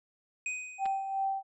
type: tone with exponential decay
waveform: square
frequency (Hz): 2500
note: D#7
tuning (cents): +8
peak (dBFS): -31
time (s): 0.46-1.25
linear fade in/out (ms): 2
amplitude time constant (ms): 170
type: tone with tremolo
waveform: sine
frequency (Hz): 778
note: G5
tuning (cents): -13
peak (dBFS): -27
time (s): 0.78-1.43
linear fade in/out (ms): 50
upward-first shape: sine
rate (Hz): 2.7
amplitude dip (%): 55
type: clicks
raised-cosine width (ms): 0.3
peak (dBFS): -28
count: 2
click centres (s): 0.856 / 0.861
effects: resampled to 24000 Hz